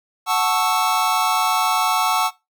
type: chord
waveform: square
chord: F# minor seventh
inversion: none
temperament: equal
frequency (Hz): 740 / 880 / 1108.7 / 1318.5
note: F#5 / A5 / C#6 / E6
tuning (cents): 0 / 0 / 0 / 0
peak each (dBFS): -23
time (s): 0.26-2.31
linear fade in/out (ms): 50
effects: noise-tail reverb RT60 0.2 s tail -18 dB re dry